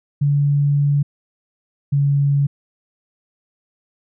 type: tone pair in turn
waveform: sine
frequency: 143.4 / 141.43 Hz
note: D3 / C#3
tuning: -41 / +35 cents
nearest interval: unison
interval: 24 cents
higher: first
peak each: -13 dBFS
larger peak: neither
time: 0.21-1.03 / 1.92-2.47 s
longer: first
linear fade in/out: 10 ms
effects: none